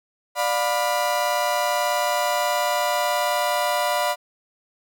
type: chord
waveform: 35% pulse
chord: B diminished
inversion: first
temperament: just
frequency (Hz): 592.7 / 711.2 / 987.8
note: D5 / F5 / B5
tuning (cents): +16 / +31 / 0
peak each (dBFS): -23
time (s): 0.35-4.16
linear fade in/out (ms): 50
effects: none